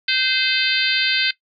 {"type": "harmonic tone", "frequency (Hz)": 517, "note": "C5", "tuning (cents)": -21, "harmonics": [3, 4, 5, 6, 7, 8, 9], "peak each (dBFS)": [-24, -24, -24, -24, -24, -24, -24], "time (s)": [0.08, 1.31], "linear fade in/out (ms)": 5, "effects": ["noise-tail reverb RT60 0.1 s tail -18 dB re dry"]}